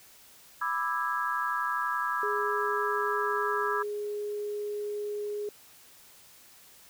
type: chord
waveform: sine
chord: E dominant seventh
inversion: second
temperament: just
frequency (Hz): 988.9 / 1186.7 / 1318.5 / 1648.1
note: B5 / D6 / E6 / G#6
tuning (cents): +2 / +18 / 0 / -14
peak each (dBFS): -33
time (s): 0.61-3.83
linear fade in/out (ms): 10
type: tone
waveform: sine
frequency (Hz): 415.3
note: G#4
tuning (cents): 0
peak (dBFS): -31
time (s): 2.23-5.49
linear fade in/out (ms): 2
effects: white hiss -55 dBFS RMS until 6.89 s